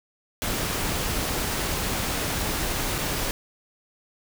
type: noise with dropouts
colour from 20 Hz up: pink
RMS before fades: -27 dBFS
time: 0.42-3.31 s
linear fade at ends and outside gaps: 0 ms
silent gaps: 2.981-2.985 s
effects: none